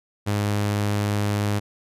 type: tone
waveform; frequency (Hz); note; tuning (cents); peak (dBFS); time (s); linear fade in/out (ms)
sawtooth; 103.1; G#2; -12; -17; 0.26-1.6; 20
effects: resampled to 32000 Hz